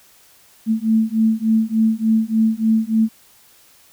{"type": "beating tone pair", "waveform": "sine", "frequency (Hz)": [220, 223.4], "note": ["A3", "A3"], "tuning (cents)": [0, 27], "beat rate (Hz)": 3.4, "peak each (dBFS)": -17, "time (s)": [0.66, 3.09], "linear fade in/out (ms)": 50, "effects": ["white hiss -51 dBFS RMS until 3.92 s"]}